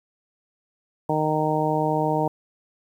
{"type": "harmonic tone", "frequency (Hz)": 154.4, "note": "D#3", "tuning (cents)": -13, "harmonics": [1, 2, 3, 4, 5, 6], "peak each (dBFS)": [-27, -27, -27, -27, -27, -27], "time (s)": [1.09, 2.28], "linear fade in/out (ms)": 5, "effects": ["9-bit"]}